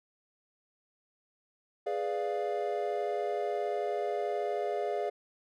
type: chord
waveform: triangle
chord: G# diminished seventh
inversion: none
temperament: equal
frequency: 415.3 / 493.9 / 587.3 / 698.5 Hz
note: G#4 / B4 / D5 / F5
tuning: 0 / 0 / 0 / 0 cents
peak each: -32 / -37 / -34 / -33 dBFS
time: 1.86-5.1 s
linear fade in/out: 10 ms
effects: none